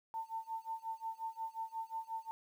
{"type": "tone with tremolo", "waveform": "sine", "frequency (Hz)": 898, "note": "A5", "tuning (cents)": 35, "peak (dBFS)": -36, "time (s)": [0.14, 2.31], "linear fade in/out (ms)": 0, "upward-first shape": "sine", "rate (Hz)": 5.6, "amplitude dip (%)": 95, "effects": ["11-bit"]}